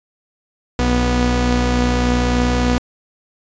sawtooth tone pair together, 60.5 / 245.4 Hz, B1 / B3, -35 / -11 cents, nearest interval 2 octaves, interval 2424 cents, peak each -13 dBFS, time 0.79-2.78 s, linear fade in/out 0 ms, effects resampled to 16000 Hz

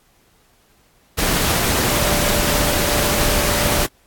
sine tone in noise, 587.3 Hz, D5, in tune, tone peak -25 dBFS, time 1.89-3.86 s, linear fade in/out 20 ms, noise pink, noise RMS -18 dBFS, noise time 1.17-3.87 s, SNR -10 dB, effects pink hiss -57 dBFS RMS until 4.06 s + AAC 64 kbps

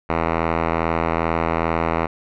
5% pulse tone with low-pass filter, 82.41 Hz, E2, in tune, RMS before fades -21 dBFS, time 0.09-2.07 s, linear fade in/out 10 ms, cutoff 1700 Hz, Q 2.4, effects none

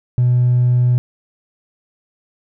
sine tone with hard clipping, 123.47 Hz, B2, in tune, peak -11 dBFS, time 0.18-0.98 s, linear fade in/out 0 ms, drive 1 dB, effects none

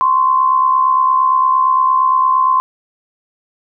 sine tone pair together, 1037 / 1105.7 Hz, C6 / C#6, -16 / -5 cents, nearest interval minor second, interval 111 cents, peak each -10 / -18 dBFS, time 0.01-2.6 s, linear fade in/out 0 ms, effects none

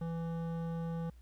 sine tone with hard clipping, 166.2 Hz, E3, 15 cents sharp, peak -37 dBFS, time 0.01-1.1 s, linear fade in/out 5 ms, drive 13 dB, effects added 60 Hz sine -53 dBFS peak until 1.21 s + pink hiss -72 dBFS RMS until 1.21 s

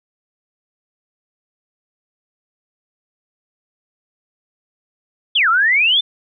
sine exponential two-way sweep, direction down then up, 3611 to 1277 to 3611 Hz, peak -11 dBFS, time 5.35-6.01 s, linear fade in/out 10 ms, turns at 5.49 s, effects none

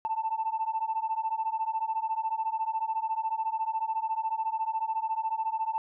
sine beating tone pair, 880 / 894 Hz, A5 / A5, 0 / +27 cents, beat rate 14 Hz, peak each -30 dBFS, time 0.05-5.78 s, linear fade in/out 0 ms, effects tanh soft clip ceiling -21 dBFS

